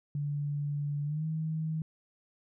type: tone with pitch glide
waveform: sine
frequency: 145.1 to 158.23 Hz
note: D3 to D#3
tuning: -21 to +29 cents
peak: -30 dBFS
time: 0.15-1.82 s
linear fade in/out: 2 ms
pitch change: +150 cents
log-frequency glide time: 1.04-1.25 s
effects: none